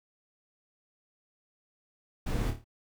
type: noise with echo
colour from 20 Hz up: brown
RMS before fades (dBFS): -30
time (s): 2.26-2.51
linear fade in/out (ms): 10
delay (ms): 27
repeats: 5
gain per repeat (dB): -6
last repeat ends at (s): 2.645
effects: none